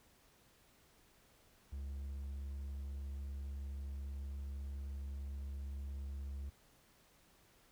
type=tone; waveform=triangle; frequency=69.1 Hz; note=C#2; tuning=5 cents flat; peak=-39 dBFS; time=1.72-6.5 s; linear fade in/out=10 ms; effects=pink hiss -68 dBFS RMS until 7.71 s